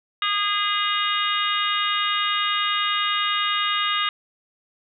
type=harmonic tone; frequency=410 Hz; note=G#4; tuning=22 cents flat; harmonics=3 / 4 / 5 / 6 / 7 / 8 / 9; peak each=-24 / -31 / -29 / -36 / -26 / -34 / -28 dBFS; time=0.22-4.09 s; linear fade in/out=2 ms; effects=none